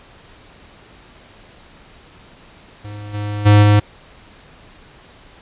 square tone with level steps, 103.8 Hz, G#2, in tune, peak -30 / -22 / -7 / -9 dBFS, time 2.84-3.8 s, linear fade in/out 10 ms, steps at 3.13 / 3.45 / 3.62 s, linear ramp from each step 20 ms, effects pink hiss -45 dBFS RMS until 5.41 s + resampled to 8000 Hz

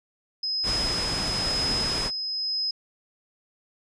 sine tone with tremolo, 5080 Hz, D#8, 35 cents sharp, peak -24 dBFS, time 0.43-2.71 s, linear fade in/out 5 ms, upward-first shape sine, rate 1 Hz, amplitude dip 35%
pink noise, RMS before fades -30 dBFS, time 0.63-2.11 s, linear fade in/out 50 ms
effects resampled to 22050 Hz

